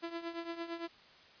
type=tone with tremolo; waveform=sawtooth; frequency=336.2 Hz; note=E4; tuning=34 cents sharp; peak=-32 dBFS; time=0.02-0.88 s; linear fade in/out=20 ms; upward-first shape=triangle; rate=8.8 Hz; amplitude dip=80%; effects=white hiss -59 dBFS RMS until 1.4 s + resampled to 11025 Hz